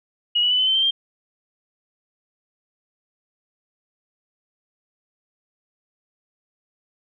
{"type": "tone with pitch steps", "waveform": "sine", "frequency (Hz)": [2900, 2946, 2992, 3039, 3087, 3135, 3184], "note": ["F#7", "F#7", "F#7", "F#7", "G7", "G7", "G7"], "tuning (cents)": [-35, -8, 19, 46, -27, -1, 26], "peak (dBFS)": -16, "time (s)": [0.35, 0.91], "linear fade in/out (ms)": 10, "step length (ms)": 80, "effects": []}